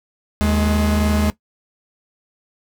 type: tone pair together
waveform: 45% pulse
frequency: 77.78 / 210.5 Hz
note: D#2 / G#3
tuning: 0 / +24 cents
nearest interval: octave + perfect fourth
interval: 1724 cents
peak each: -18 dBFS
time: 0.41-1.3 s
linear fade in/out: 0 ms
effects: noise-tail reverb RT60 0.1 s tail -17 dB re dry